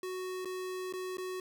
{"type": "tone with dropouts", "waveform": "square", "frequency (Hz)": 370, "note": "F#4", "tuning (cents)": 0, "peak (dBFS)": -37, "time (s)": [0.03, 1.4], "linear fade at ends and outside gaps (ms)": 2, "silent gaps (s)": [[0.448, 0.455], [0.926, 0.936], [1.171, 1.182]], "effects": []}